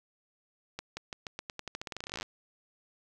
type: accelerating click train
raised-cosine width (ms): 0.2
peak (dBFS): -20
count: 26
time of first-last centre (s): 0.79-2.229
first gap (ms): 180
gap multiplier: 0.88
effects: 10-bit